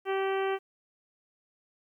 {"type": "harmonic tone", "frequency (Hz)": 387.1, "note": "G4", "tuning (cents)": -22, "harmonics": [1, 2, 3, 4, 5, 6, 7, 8], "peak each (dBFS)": [-28, -34, -38, -40, -42, -44, -45, -46], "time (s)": [0.05, 0.59], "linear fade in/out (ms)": 50, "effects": ["11-bit"]}